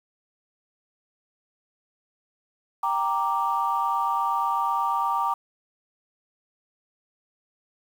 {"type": "chord", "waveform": "sine", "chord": "G minor", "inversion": "none", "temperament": "equal", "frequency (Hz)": [784, 932.3, 1174.7], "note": ["G5", "Bb5", "D6"], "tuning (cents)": [0, 0, 0], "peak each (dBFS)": [-28, -25, -25], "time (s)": [2.83, 5.34], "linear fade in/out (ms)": 5, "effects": ["tanh soft clip ceiling -13 dBFS", "8-bit"]}